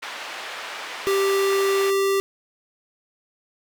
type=band-pass noise; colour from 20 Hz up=white; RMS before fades=-34 dBFS; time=0.02-1.91 s; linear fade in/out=10 ms; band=570 to 2600 Hz; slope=12 dB/octave
type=tone; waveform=square; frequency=392 Hz; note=G4; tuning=in tune; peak=-19 dBFS; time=1.07-2.2 s; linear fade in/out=0 ms
effects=none